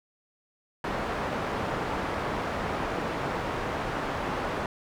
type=low-pass noise; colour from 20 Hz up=white; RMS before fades=-31 dBFS; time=0.84-4.66 s; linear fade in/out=2 ms; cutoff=1100 Hz; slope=12 dB/octave; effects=none